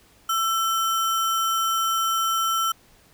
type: tone with sample-and-hold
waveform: sine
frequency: 1335 Hz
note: E6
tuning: 22 cents sharp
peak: -20 dBFS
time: 0.29-2.72 s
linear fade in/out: 5 ms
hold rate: 4410 Hz
effects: pink hiss -56 dBFS RMS until 3.13 s